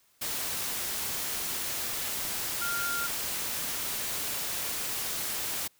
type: tone in noise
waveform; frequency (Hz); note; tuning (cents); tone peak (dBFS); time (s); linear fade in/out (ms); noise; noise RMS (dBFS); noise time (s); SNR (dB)
sine; 1396.9; F6; 0; -31; 2.61-3.07; 10; white; -33; 0.21-5.68; -1
effects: white hiss -66 dBFS RMS until 5.79 s